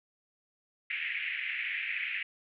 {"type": "band-pass noise", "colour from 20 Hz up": "pink", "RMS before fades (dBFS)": -35, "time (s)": [0.9, 2.23], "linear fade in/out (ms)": 5, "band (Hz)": [1900, 2600], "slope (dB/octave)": 48, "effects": []}